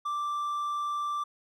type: tone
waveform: triangle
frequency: 1174.7 Hz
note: D6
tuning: in tune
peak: -27 dBFS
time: 0.05-1.24 s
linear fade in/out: 10 ms
effects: none